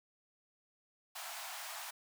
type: high-pass noise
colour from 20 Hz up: pink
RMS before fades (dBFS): -45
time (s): 1.15-1.91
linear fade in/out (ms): 10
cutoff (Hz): 640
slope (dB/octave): 96
effects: none